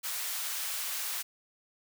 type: high-pass noise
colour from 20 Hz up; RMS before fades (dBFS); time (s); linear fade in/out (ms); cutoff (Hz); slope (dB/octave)
white; -35; 0.03-1.23; 20; 940; 12
effects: none